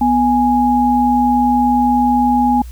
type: tone pair together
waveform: sine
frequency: 246.6 / 830 Hz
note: B3 / G#5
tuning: -2 / -1 cents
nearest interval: octave + major sixth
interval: 2101 cents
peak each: -13 dBFS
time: 0.01-2.62 s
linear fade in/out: 5 ms
effects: added 60 Hz sine -28 dBFS peak until 2.71 s + white hiss -47 dBFS RMS until 2.71 s